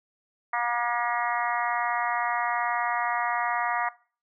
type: harmonic tone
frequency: 238.9 Hz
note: A#3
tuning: 43 cents sharp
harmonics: 3 / 4 / 5 / 6 / 7 / 8 / 9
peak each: -31 / -29 / -30 / -35 / -38 / -32 / -38 dBFS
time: 0.53-3.89 s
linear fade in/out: 5 ms
effects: noise-tail reverb RT60 0.4 s tail -21 dB re dry

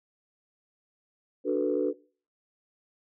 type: chord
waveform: sine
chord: B minor seventh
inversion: first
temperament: equal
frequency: 293.7 / 370 / 440 / 493.9 Hz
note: D4 / F#4 / A4 / B4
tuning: 0 / 0 / 0 / 0 cents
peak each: -29 dBFS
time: 1.44-1.94 s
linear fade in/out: 50 ms
effects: noise-tail reverb RT60 0.4 s tail -21 dB re dry + tanh soft clip ceiling -15 dBFS

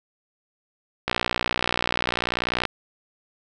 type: click train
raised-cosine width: 0.3 ms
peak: -6 dBFS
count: 96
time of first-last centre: 1.08-2.653 s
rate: 60.4 Hz
effects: none

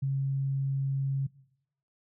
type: tone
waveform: sine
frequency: 136.4 Hz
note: C#3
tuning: 28 cents flat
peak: -26 dBFS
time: 0.02-1.27 s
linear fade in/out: 10 ms
effects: noise-tail reverb RT60 0.8 s tail -21 dB re dry

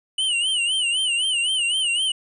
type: tone with vibrato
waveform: square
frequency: 2941 Hz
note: F#7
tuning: 11 cents flat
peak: -20 dBFS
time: 0.18-2.12 s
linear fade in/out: 5 ms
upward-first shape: sine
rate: 3.9 Hz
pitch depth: 120 cents each way
effects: resampled to 24000 Hz

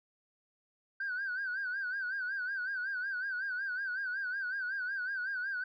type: tone with vibrato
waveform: sine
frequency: 1537 Hz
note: G6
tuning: 35 cents flat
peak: -32 dBFS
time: 1-5.64 s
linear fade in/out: 5 ms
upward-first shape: sine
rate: 5.4 Hz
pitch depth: 99 cents each way
effects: tanh soft clip ceiling -30 dBFS

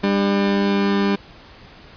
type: tone pair together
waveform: 30% pulse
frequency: 199.5 / 298.9 Hz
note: G3 / D4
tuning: +31 / +31 cents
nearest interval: perfect fifth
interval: 700 cents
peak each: -14 / -22 dBFS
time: 0.03-1.16 s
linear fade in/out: 10 ms
effects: pink hiss -44 dBFS RMS until 1.96 s + resampled to 11025 Hz

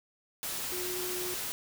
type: tone in noise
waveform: sine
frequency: 362 Hz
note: F#4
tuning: 38 cents flat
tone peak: -37 dBFS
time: 0.72-1.34 s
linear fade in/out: 0 ms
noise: white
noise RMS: -36 dBFS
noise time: 0.43-1.52 s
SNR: -4 dB
effects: none

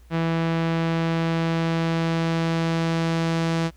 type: tone with low-pass filter sweep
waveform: sawtooth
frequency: 164.81 Hz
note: E3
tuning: in tune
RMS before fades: -23 dBFS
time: 0.1-3.71 s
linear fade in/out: 50 ms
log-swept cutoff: 2900 to 5800 Hz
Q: 0.83
effects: added 60 Hz sine -47 dBFS peak until 3.76 s + pink hiss -61 dBFS RMS until 3.76 s

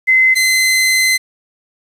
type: tone pair in turn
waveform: sine / sawtooth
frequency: 2053 / 2053 Hz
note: C7 / C7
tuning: -33 / -33 cents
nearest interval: unison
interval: 0 cents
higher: neither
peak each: -7 dBFS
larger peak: neither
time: 0.07-0.35 / 0.35-1.18 s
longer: second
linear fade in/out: 20 ms
effects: resampled to 32000 Hz + 7-bit

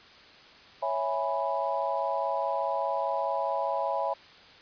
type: chord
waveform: sine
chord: C# minor seventh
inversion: none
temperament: equal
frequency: 554.4 / 659.3 / 830.6 / 987.8 Hz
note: C#5 / E5 / G#5 / B5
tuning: 0 / 0 / 0 / 0 cents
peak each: -32 dBFS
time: 0.82-4.14 s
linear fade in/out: 10 ms
effects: white hiss -52 dBFS RMS until 4.61 s + resampled to 11025 Hz

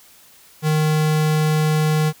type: tone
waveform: square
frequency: 154.5 Hz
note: D#3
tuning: 12 cents flat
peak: -16 dBFS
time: 0.62-2.13 s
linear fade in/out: 50 ms
effects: white hiss -49 dBFS RMS until 2.2 s

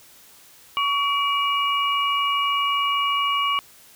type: tone cluster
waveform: sine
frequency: 1128 / 2316 / 2883 Hz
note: C#6 / D7 / F#7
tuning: +30 / -25 / -46 cents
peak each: -21 / -28 / -25 dBFS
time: 0.77-3.59 s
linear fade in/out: 0 ms
effects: white hiss -50 dBFS RMS until 3.95 s

